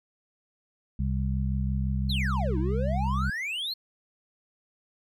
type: harmonic tone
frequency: 65.9 Hz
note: C2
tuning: 13 cents sharp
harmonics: 1 / 2 / 3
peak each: -27 / -30 / -32 dBFS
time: 0.99-3.3 s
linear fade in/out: 5 ms
type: exponential two-way sweep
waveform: triangle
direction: down then up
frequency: 4366 to 299.8 to 4366 Hz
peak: -28 dBFS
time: 2.09-3.74 s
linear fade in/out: 10 ms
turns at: 2.58 s
effects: none